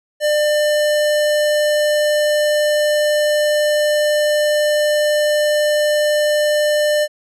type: tone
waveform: square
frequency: 598 Hz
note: D5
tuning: 31 cents sharp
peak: -14 dBFS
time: 0.2-7.08 s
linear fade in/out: 50 ms
effects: low-pass 12000 Hz 12 dB/octave